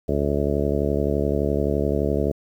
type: harmonic tone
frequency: 71.7 Hz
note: D2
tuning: 41 cents flat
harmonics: 1 / 2 / 3 / 4 / 5 / 6 / 7 / 8 / 9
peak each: -26 / -28 / -28 / -29 / -28 / -26 / -32 / -30 / -31 dBFS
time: 0.08-2.32 s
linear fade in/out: 10 ms
effects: 9-bit